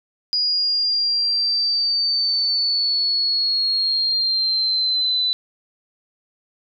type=linear sweep; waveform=sine; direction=down; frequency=4900 to 3987 Hz; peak=-17 dBFS; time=0.33-5.33 s; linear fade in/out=0 ms; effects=none